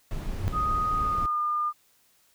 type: noise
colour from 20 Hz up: brown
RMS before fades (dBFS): -32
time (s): 0.11-1.26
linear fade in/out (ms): 0
type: tone with exponential growth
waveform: sine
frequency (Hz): 93.1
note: F#2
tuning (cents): +11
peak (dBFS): -19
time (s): 0.3-0.48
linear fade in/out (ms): 0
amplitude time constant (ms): 37
type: tone with pitch glide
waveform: sine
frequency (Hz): 1244.5 to 1208.4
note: D#6 to D6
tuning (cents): 0 to +49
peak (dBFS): -24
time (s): 0.52-1.73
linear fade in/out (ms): 50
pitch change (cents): -51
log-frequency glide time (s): 0.96-1.4
effects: white hiss -64 dBFS RMS until 2.34 s